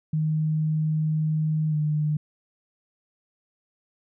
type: tone with pitch glide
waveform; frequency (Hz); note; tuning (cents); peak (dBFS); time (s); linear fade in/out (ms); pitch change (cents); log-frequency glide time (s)
sine; 155.56 to 151.48; D#3 to D#3; 0 to -46; -21; 0.13-2.17; 5; -46; 1.7-1.75
effects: none